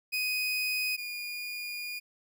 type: tone pair in turn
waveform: 30% pulse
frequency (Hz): 2500 / 2434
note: D#7 / D#7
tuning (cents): +8 / -39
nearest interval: unison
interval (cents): 47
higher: first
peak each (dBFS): -26 / -33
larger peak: first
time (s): 0.12-0.97 / 0.97-2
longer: second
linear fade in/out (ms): 20
effects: none